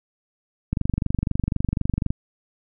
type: click train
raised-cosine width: 5 ms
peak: -9 dBFS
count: 34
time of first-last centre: 0.73-2.105 s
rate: 24 Hz
effects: none